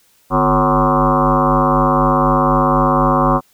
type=tone with frequency modulation; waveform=sine; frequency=652 Hz; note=E5; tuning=19 cents flat; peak=-10 dBFS; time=0.3-3.41 s; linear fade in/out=50 ms; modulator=100 Hz; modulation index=5.6; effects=white hiss -55 dBFS RMS until 3.53 s